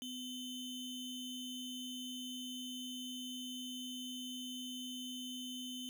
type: ring-modulated tone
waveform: square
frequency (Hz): 1652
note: G#6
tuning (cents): -10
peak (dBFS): -40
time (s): 0.02-5.89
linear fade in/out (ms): 0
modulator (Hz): 1400
effects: none